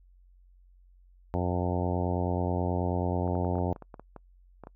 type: harmonic tone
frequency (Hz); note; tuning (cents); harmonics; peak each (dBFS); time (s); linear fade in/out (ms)
89.3; F2; +39; 1 / 2 / 3 / 4 / 5 / 6 / 7 / 8 / 9 / 10; -30 / -33 / -35 / -36 / -37 / -38 / -38 / -39 / -40 / -40; 1.34-3.73; 0
type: clicks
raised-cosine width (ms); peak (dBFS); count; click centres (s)
1; -29; 12; 3.277 / 3.353 / 3.448 / 3.555 / 3.585 / 3.762 / 3.823 / 3.942 / 3.996 / 4.163 / 4.637 / 4.671
effects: noise-tail reverb RT60 0.1 s tail -26 dB re dry + added 45 Hz sine -55 dBFS peak until 4.75 s